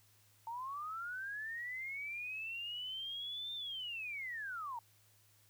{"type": "linear two-way sweep", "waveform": "sine", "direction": "up then down", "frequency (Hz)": [894, 3616, 894], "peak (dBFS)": -40, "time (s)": [0.47, 4.79], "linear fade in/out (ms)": 2, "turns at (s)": 3.54, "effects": ["added 104 Hz sine -70 dBFS peak until 5.49 s", "white hiss -69 dBFS RMS until 5.49 s"]}